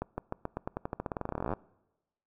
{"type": "accelerating click train", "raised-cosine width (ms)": 1, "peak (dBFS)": -19, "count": 29, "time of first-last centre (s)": [0.02, 1.536], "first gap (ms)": 160, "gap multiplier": 0.9, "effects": ["noise-tail reverb RT60 1.0 s tail -23 dB re dry"]}